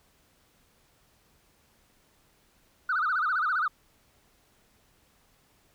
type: tone with vibrato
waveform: sine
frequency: 1353 Hz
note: E6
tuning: 45 cents sharp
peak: -23 dBFS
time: 2.89-3.68 s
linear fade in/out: 5 ms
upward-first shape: sine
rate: 15 Hz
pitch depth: 210 cents each way
effects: tanh soft clip ceiling -20 dBFS + pink hiss -65 dBFS RMS until 5.74 s